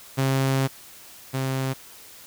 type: tone pair in turn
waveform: sawtooth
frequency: 134.2 / 132.74 Hz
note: C3 / C3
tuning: +44 / +25 cents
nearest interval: unison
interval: 19 cents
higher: first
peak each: -16 / -20 dBFS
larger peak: first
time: 0.17-0.68 / 1.33-1.74 s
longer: first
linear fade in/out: 20 ms
effects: white hiss -46 dBFS RMS until 2.26 s